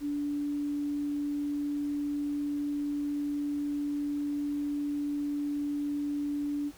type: tone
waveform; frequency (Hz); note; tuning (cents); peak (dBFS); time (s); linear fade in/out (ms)
sine; 290; D4; -22; -29; 0-6.72; 50
effects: added 50 Hz sine -61 dBFS peak until 6.77 s + pink hiss -55 dBFS RMS until 6.77 s